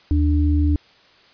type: tone pair together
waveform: sine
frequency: 77.78 / 294.4 Hz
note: D#2 / D4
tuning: 0 / +4 cents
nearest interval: octave + major seventh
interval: 2304 cents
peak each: -15 / -21 dBFS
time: 0.11-0.76 s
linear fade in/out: 0 ms
effects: white hiss -52 dBFS RMS until 1.33 s + resampled to 11025 Hz